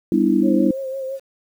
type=chord; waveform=sine; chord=E minor seventh; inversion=first; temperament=just; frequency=197.78 / 247.2 / 296.7 / 329.6 Hz; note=G3 / B3 / D4 / E4; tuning=+16 / +2 / +18 / 0 cents; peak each=-20 / -20 / -19 / -18 dBFS; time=0.12-0.71 s; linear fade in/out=2 ms
type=tone with vibrato; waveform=sine; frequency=533 Hz; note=C5; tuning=32 cents sharp; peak=-24 dBFS; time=0.42-1.2 s; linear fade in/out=50 ms; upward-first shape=sine; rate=5.9 Hz; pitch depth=35 cents each way
effects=8-bit